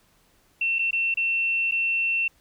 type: tone with dropouts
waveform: sine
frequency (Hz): 2700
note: E7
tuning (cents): +41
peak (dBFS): -21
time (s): 0.61-2.28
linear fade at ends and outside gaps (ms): 5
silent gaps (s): 0.786-0.791 / 0.909-0.929 / 1.142-1.171 / 1.712-1.72
effects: pink hiss -62 dBFS RMS until 2.4 s